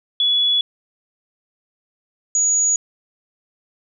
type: tone pair in turn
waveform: sine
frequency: 3400 / 6800 Hz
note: G#7 / G#8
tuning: +40 / +40 cents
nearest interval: octave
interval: 1200 cents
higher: second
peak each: -14 dBFS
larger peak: neither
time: 0.2-0.61 / 2.35-2.76 s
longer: neither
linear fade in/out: 2 ms
effects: none